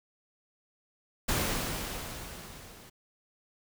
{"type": "noise with level ramp", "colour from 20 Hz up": "pink", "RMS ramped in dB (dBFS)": [-28, -52], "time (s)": [1.28, 2.9], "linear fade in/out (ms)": 10, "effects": []}